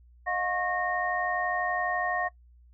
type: tone cluster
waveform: sine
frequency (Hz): 624 / 716 / 1090 / 1849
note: D#5 / F5 / C#6 / A#6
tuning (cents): +5 / +43 / -29 / -15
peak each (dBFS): -37 / -30 / -34 / -31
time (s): 0.26-2.29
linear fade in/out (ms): 20
effects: noise-tail reverb RT60 0.1 s tail -19 dB re dry + added 60 Hz sine -53 dBFS peak until 2.73 s